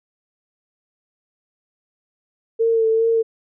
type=tone with vibrato; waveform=sine; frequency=450.9 Hz; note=A4; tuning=42 cents sharp; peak=-14 dBFS; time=2.59-3.23 s; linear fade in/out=20 ms; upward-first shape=sine; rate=2.5 Hz; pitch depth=25 cents each way; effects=none